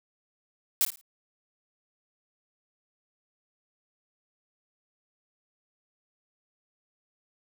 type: noise with echo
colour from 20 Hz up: blue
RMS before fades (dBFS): -23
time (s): 0.81-0.85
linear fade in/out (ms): 0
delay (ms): 54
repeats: 3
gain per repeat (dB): -12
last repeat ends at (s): 1.012
effects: none